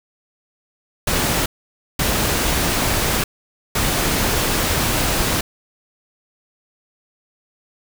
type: noise bursts at uneven times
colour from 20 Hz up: pink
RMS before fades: -19 dBFS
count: 3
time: 1.07-1.46 / 1.99-3.24 / 3.75-5.41 s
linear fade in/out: 5 ms
effects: none